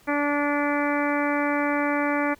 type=harmonic tone; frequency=290 Hz; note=D4; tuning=22 cents flat; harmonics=1 / 2 / 3 / 4 / 5 / 6 / 7 / 8; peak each=-25 / -28 / -30 / -31 / -32 / -33 / -33 / -34 dBFS; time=0.07-2.35 s; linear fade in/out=20 ms; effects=pink hiss -56 dBFS RMS until 2.39 s